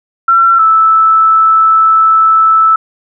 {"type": "tone pair in turn", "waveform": "sine", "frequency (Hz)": [1354, 1313.9], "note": ["E6", "E6"], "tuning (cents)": [46, -6], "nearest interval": "minor second", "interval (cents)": 52, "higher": "first", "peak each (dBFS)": -4, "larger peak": "neither", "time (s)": [[0.28, 0.59], [0.59, 2.76]], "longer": "second", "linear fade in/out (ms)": 5, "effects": []}